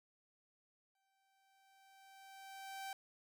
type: tone with exponential growth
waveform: sawtooth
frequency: 777 Hz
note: G5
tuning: 16 cents flat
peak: -39 dBFS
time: 0.95-2.93 s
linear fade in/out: 2 ms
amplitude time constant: 430 ms
effects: none